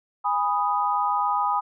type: chord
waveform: sine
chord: G# minor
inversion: none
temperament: equal with one note detuned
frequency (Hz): 820.6 / 987.8 / 1244.5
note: G#5 / B5 / D#6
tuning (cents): -21 / 0 / 0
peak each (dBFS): -25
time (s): 0.24-1.61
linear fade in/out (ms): 20
effects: none